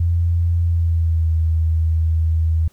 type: tone with pitch glide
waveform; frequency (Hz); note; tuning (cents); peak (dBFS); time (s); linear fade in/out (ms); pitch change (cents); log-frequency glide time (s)
sine; 85.1 to 80.79; F2 to E2; -44 to -34; -14; 0-2.68; 5; -90; 0.63-1.3
effects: pink hiss -57 dBFS RMS until 2.72 s